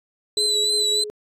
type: tone with tremolo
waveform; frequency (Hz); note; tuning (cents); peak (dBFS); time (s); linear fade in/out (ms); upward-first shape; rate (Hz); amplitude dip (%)
sine; 420; G#4; +19; -26; 0.37-1.1; 0; square; 5.5; 35
type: tone with vibrato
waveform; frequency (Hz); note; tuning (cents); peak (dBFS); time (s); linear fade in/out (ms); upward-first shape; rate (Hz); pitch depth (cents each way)
35% pulse; 3988; B7; +16; -17; 0.37-1.04; 5; sine; 3.3; 39
effects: resampled to 32000 Hz